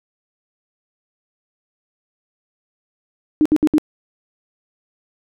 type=tone bursts; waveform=sine; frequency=305.1 Hz; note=D#4; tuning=34 cents flat; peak=-10 dBFS; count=4; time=3.41-3.782 s; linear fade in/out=0 ms; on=45 ms; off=64 ms; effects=none